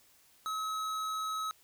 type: tone with tanh clipping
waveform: sine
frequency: 1283 Hz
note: E6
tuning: 47 cents flat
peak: -35 dBFS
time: 0.46-1.51 s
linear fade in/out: 0 ms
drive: 18 dB
effects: white hiss -64 dBFS RMS until 1.63 s